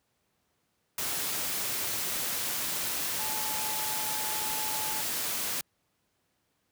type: tone in noise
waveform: sine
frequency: 863 Hz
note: A5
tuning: 34 cents flat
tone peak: -38 dBFS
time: 3.19-5.01 s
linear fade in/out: 2 ms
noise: white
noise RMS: -32 dBFS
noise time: 0.98-5.61 s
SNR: -9 dB
effects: pink hiss -75 dBFS RMS until 6.71 s + high-pass 80 Hz 12 dB/octave